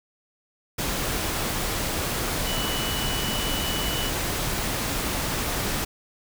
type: tone in noise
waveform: sine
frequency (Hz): 2960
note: F#7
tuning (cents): 0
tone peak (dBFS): -31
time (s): 2.46-4.1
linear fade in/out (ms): 10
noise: pink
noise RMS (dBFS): -27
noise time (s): 0.78-5.85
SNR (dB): -7
effects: none